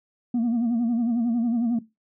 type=tone with vibrato; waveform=sine; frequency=234.7 Hz; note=A#3; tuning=12 cents sharp; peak=-18 dBFS; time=0.34-1.79 s; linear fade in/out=5 ms; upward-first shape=sine; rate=11 Hz; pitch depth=74 cents each way; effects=noise-tail reverb RT60 0.2 s tail -17 dB re dry + tanh soft clip ceiling -19 dBFS